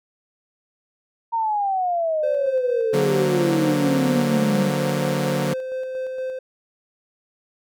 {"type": "exponential sweep", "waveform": "sine", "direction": "down", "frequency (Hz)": [932.3, 190], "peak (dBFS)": -19, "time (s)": [1.32, 4.7], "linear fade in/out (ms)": 20}
{"type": "tone with tremolo", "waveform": "triangle", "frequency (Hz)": 518, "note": "C5", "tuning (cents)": -17, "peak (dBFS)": -22, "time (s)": [2.23, 6.39], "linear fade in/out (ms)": 5, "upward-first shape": "square", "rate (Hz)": 4.3, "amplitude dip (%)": 30}
{"type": "chord", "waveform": "sawtooth", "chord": "D augmented", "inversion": "none", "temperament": "equal", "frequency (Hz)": [146.83, 185, 233.1], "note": ["D3", "F#3", "A#3"], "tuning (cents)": [0, 0, 0], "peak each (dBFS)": [-20, -22, -24], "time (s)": [2.93, 5.54], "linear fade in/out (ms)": 10}
{"effects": []}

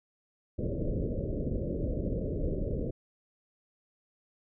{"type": "low-pass noise", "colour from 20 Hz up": "pink", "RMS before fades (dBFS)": -32, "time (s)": [0.58, 2.91], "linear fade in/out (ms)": 10, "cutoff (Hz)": 600, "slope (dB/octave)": 96, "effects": []}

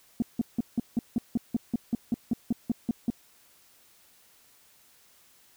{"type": "tone bursts", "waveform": "sine", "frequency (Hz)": 234.2, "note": "A#3", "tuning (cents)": 8, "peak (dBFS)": -20, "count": 16, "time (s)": [0.2, 3.102], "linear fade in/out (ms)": 2, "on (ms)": 22, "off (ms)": 170, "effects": ["tanh soft clip ceiling -19 dBFS", "white hiss -60 dBFS RMS until 5.56 s"]}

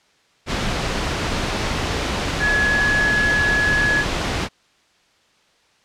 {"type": "tone in noise", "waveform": "sine", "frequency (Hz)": 1690, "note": "G#6", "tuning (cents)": 30, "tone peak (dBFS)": -16, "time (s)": [2.39, 4.05], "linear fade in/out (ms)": 50, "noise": "pink", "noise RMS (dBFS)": -22, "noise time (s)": [0.46, 4.49], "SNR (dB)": 3, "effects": ["white hiss -58 dBFS RMS until 5.84 s", "low-pass 5000 Hz 12 dB/octave"]}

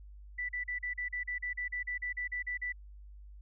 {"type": "tone bursts", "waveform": "sine", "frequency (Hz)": 1975.5, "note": "B6", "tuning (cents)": 0, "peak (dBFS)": -33, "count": 16, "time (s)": [0.38, 2.725], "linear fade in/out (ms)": 10, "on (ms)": 110, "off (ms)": 39, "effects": ["added 50 Hz sine -48 dBFS peak until 3.41 s"]}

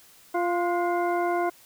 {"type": "harmonic tone with a mistuned harmonic", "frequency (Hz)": 348.7, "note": "F4", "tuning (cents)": -3, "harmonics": [1, 2, 3, 4, 6], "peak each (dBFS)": [-26, -26, -32, -35, -39], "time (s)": [0.34, 1.5], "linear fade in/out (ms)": 10, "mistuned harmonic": 4, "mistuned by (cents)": 54, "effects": ["white hiss -54 dBFS RMS until 1.65 s"]}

